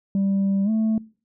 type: tone with pitch glide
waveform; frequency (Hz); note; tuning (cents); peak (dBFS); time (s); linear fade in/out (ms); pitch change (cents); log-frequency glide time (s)
sine; 196 to 220; G3 to A3; 0 to 0; -16; 0.15-0.98; 2; +200; 0.64-0.7
effects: noise-tail reverb RT60 0.4 s tail -24 dB re dry + tanh soft clip ceiling -17 dBFS